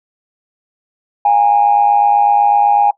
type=tone with amplitude modulation; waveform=sine; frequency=819 Hz; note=G#5; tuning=24 cents flat; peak=-4 dBFS; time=1.25-2.91 s; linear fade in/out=5 ms; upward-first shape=sine; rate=108 Hz; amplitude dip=65%; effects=noise-tail reverb RT60 0.1 s tail -20 dB re dry + tanh soft clip ceiling -1 dBFS